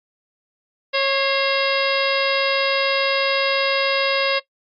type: harmonic tone with a mistuned harmonic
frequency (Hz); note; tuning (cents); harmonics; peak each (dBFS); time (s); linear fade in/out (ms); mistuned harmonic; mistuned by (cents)
547; C#5; -23; 1 / 2 / 3 / 4 / 5 / 6 / 7 / 8 / 9; -20 / -27 / -28 / -26 / -25 / -29 / -29 / -33 / -28; 0.93-4.4; 20; 4; -62
effects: noise-tail reverb RT60 0.1 s tail -17 dB re dry + Opus 48 kbps